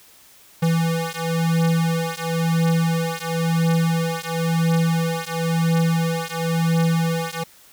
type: beating tone pair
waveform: square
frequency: 164.81 / 165.78 Hz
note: E3 / E3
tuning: 0 / +10 cents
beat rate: 0.97 Hz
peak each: -22 dBFS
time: 0.62-7.44 s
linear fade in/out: 10 ms
effects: white hiss -50 dBFS RMS until 7.72 s